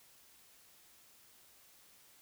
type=silence; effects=white hiss -63 dBFS RMS until 2.21 s